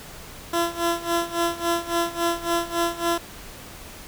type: tone with tremolo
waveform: 15% pulse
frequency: 339.9 Hz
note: F4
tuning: 47 cents flat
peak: -13 dBFS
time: 0.53-3.18 s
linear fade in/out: 5 ms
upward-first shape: sine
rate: 3.6 Hz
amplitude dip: 85%
effects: pink hiss -41 dBFS RMS until 4.07 s